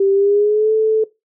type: tone with pitch glide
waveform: sine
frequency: 392 to 437.5 Hz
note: G4 to A4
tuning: 0 to -10 cents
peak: -11 dBFS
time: 0-1.04 s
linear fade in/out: 5 ms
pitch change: +190 cents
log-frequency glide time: 0.12-0.72 s
effects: noise-tail reverb RT60 0.2 s tail -19 dB re dry